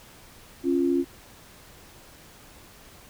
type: tone pair together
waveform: sine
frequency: 273.8 / 347 Hz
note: C#4 / F4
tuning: -21 / -11 cents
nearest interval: major third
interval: 410 cents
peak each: -23 dBFS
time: 0.63-1.05 s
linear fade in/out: 50 ms
effects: pink hiss -50 dBFS RMS until 3.09 s